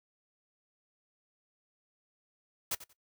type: noise with echo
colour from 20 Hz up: white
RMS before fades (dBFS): -33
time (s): 2.71-2.75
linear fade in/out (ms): 5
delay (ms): 91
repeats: 2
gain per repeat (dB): -15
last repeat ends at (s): 2.932
effects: noise-tail reverb RT60 0.1 s tail -18 dB re dry